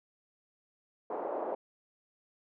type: band-pass noise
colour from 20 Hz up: white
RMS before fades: -36 dBFS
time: 1.1-1.55 s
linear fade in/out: 5 ms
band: 360 to 770 Hz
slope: 24 dB/octave
effects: none